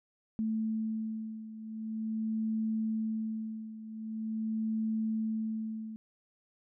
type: beating tone pair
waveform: sine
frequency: 220 / 220.44 Hz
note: A3 / A3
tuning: 0 / +3 cents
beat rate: 0.44 Hz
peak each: -33 / -37 dBFS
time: 0.39-5.96 s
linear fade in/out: 0 ms
effects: none